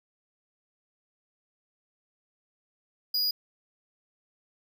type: tone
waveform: square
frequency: 4901 Hz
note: D#8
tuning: 27 cents flat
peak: -25 dBFS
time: 3.14-3.31 s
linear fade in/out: 5 ms
effects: none